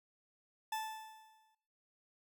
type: tone with exponential decay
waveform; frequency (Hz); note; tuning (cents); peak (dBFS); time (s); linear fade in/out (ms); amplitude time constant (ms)
40% pulse; 876; A5; -8; -34; 0.72-1.55; 5; 180
effects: noise-tail reverb RT60 0.9 s tail -23 dB re dry